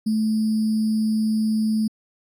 sine tone with sample-and-hold, 218 Hz, A3, 16 cents flat, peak -18 dBFS, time 0.06-1.88 s, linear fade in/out 10 ms, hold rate 4900 Hz, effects resampled to 32000 Hz

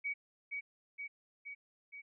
sine tone with echo, 2261 Hz, C#7, 34 cents sharp, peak -34 dBFS, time 0.04-0.14 s, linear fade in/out 20 ms, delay 470 ms, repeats 4, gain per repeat -3 dB, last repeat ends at 2.02 s, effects none

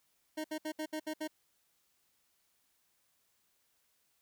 25% pulse tone bursts, 310.2 Hz, D#4, 5 cents flat, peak -32 dBFS, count 7, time 0.37-1.277 s, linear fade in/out 10 ms, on 73 ms, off 66 ms, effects white hiss -75 dBFS RMS until 4.21 s

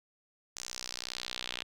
sawtooth tone with band-pass filter sweep, 61.74 Hz, B1, in tune, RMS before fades -41 dBFS, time 0.56-1.63 s, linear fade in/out 5 ms, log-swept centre 6400 to 3200 Hz, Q 2.4, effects none

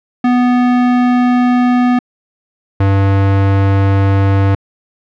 square tone pair in turn, 246.9 / 97.98 Hz, B3 / G2, 0 / 0 cents, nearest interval octave + major third, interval 1600 cents, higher first, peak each -9 dBFS, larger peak neither, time 0.24-1.99 / 2.8-4.55 s, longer neither, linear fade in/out 5 ms, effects low-pass 2000 Hz 12 dB/octave

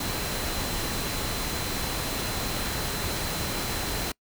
sine tone in noise, 4069 Hz, C8, 49 cents flat, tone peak -39 dBFS, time 0-4.12 s, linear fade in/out 5 ms, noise pink, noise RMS -30 dBFS, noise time 0-4.12 s, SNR -12 dB, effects noise-tail reverb RT60 0.1 s tail -26 dB re dry

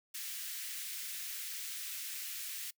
white high-pass noise, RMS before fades -42 dBFS, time 0.14-2.71 s, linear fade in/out 10 ms, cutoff 1700 Hz, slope 24 dB/octave, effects noise-tail reverb RT60 0.1 s tail -23 dB re dry

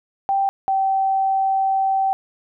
sine tone pair in turn, 784 / 773.2 Hz, G5 / G5, 0 / -24 cents, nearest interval unison, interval 24 cents, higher first, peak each -16 dBFS, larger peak neither, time 0.29-0.49 / 0.68-2.13 s, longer second, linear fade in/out 0 ms, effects none

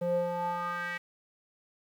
square tone with band-pass filter sweep, 174.61 Hz, F3, in tune, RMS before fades -32 dBFS, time 0.01-0.98 s, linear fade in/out 10 ms, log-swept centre 420 to 2000 Hz, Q 4.2, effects 10-bit

